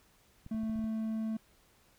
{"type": "clicks", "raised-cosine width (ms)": 5, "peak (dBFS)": -35, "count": 7, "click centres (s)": [0.464, 0.546, 0.635, 0.697, 0.758, 0.792, 0.842]}
{"type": "tone", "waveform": "triangle", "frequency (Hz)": 220.8, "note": "A3", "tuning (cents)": 6, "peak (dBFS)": -30, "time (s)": [0.51, 1.37], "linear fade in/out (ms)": 5}
{"effects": ["pink hiss -66 dBFS RMS until 1.98 s"]}